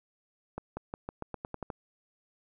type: accelerating click train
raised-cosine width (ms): 1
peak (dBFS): -22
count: 10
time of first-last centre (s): 0.58-1.702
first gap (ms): 190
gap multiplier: 0.89
effects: none